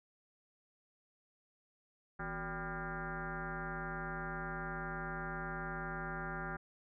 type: tone with frequency modulation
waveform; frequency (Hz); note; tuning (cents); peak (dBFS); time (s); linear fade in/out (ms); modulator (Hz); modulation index
sine; 784; G5; 0; -38; 2.19-6.57; 10; 207; 4.3
effects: none